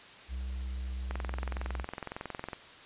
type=tone with pitch glide; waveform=triangle; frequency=64 to 62.86 Hz; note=C2 to B1; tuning=-38 to +31 cents; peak=-32 dBFS; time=0.28-1.86 s; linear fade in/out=50 ms; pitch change=-31 cents; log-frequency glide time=0.67-1.46 s
type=click train; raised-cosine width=0.5 ms; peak=-22 dBFS; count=32; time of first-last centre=1.11-2.532 s; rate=21.8 Hz
effects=white hiss -51 dBFS RMS until 2.85 s + resampled to 8000 Hz